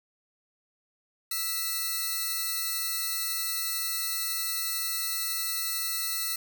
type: tone cluster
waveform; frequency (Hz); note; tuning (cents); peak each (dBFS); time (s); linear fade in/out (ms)
5% pulse; 1319 / 1973 / 4326; E6 / B6 / C#8; +1 / -2 / -43; -24; 1.31-6.36; 5
effects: none